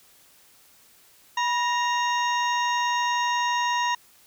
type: harmonic tone with a mistuned harmonic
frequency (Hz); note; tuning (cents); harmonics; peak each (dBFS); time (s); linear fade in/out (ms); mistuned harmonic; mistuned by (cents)
932.3; A#5; 0; 1 / 2 / 3 / 4 / 6 / 7; -23 / -29 / -33 / -35 / -39 / -40; 1.37-3.95; 5; 1; +74
effects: white hiss -56 dBFS RMS until 4.26 s